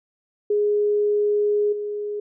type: tone with level steps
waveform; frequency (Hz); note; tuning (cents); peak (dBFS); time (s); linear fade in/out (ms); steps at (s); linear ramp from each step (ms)
sine; 415.3; G#4; 0; -17 / -25; 0.5-2.2; 5; 1.72; 10
effects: none